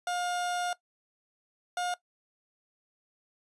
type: tone pair in turn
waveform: 30% pulse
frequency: 711 / 713.7 Hz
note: F5 / F5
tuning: +31 / +37 cents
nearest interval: unison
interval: 6 cents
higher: second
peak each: -27 / -27 dBFS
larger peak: neither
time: 0.07-0.73 / 1.77-1.94 s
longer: first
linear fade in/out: 2 ms
effects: noise-tail reverb RT60 0.1 s tail -18 dB re dry + resampled to 24000 Hz